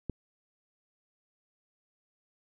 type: click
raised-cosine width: 3 ms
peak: -20 dBFS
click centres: 0.097 s
effects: none